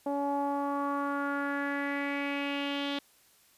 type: tone with low-pass filter sweep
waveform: sawtooth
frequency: 282.7 Hz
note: C#4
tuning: 34 cents sharp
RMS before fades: -32 dBFS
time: 0.06-2.99 s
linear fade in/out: 5 ms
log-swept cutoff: 730 to 3500 Hz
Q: 4.4
effects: white hiss -63 dBFS RMS until 3.57 s + resampled to 32000 Hz